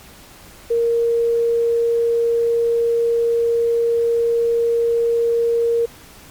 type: tone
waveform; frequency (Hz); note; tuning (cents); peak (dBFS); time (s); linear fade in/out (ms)
sine; 466.2; A#4; 0; -14; 0.7-5.86; 10
effects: pink hiss -43 dBFS RMS until 6.3 s + MP3 96 kbps